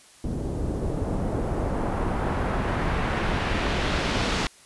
pink noise with low-pass filter sweep, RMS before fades -26 dBFS, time 0.24-4.47 s, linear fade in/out 2 ms, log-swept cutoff 330 to 5000 Hz, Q 0.83, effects white hiss -52 dBFS RMS until 4.65 s + resampled to 24000 Hz

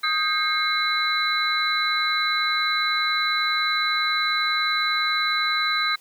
sine tone cluster, 1247 / 1591 / 2145 / 3985 Hz, D#6 / G6 / C7 / B7, +3 / +25 / +42 / +15 cents, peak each -25 / -27 / -26 / -25 dBFS, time 0.03-5.96 s, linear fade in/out 10 ms, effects white hiss -54 dBFS RMS until 6 s + high-pass 200 Hz 12 dB/octave

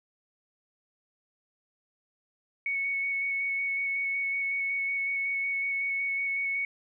sine tone with vibrato, 2217 Hz, C#7, in tune, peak -27 dBFS, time 2.66-6.65 s, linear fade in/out 2 ms, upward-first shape square, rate 5.4 Hz, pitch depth 9 cents each way, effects none

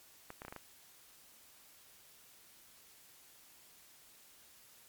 clicks, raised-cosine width 0.5 ms, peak -30 dBFS, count 6, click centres 0.304 / 0.419 / 0.45 / 0.482 / 0.525 / 0.563 s, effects white hiss -61 dBFS RMS until 4.88 s + MP3 96 kbps

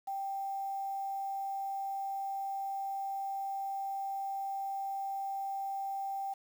sine tone with quantisation, 784 Hz, G5, in tune, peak -34 dBFS, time 0.07-6.34 s, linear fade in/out 10 ms, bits 9, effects none

